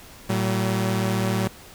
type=tone pair together; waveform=sawtooth; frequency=113.1 / 190.21 Hz; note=A2 / F#3; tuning=+48 / +48 cents; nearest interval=major sixth; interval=900 cents; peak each=-20 dBFS; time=0.29-1.48 s; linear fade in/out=10 ms; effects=pink hiss -45 dBFS RMS until 1.74 s